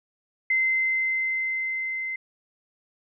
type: tone with level ramp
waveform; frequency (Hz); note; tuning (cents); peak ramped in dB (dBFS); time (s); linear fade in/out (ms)
sine; 2069; C7; -20; -19 to -28; 0.5-2.16; 5
effects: none